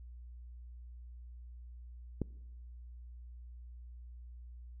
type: click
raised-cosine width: 3 ms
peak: -20 dBFS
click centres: 2.217 s
effects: noise-tail reverb RT60 1.0 s tail -24 dB re dry + added 60 Hz sine -47 dBFS peak until 4.8 s